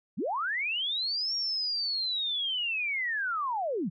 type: linear two-way sweep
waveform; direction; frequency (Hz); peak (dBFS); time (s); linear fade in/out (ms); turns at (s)
sine; up then down; 133.4 to 5600 to 138; -28; 0.17-3.9; 20; 1.35
effects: none